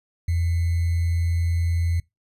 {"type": "tone with sample-and-hold", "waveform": "sine", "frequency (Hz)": 84.6, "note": "E2", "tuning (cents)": 45, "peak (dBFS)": -19, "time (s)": [0.28, 2], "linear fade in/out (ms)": 5, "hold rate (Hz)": 2100, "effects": ["noise-tail reverb RT60 0.2 s tail -24 dB re dry", "resampled to 32000 Hz"]}